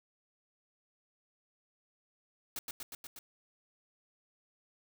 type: noise with echo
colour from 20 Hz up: white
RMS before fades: -39 dBFS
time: 2.56-2.59 s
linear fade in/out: 2 ms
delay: 120 ms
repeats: 5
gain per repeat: -2 dB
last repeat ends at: 3.19 s
effects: none